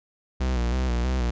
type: tone with vibrato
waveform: 45% pulse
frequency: 61.74 Hz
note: B1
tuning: in tune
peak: -22 dBFS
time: 0.4-1.31 s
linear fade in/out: 10 ms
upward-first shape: square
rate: 3.1 Hz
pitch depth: 63 cents each way
effects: resampled to 16000 Hz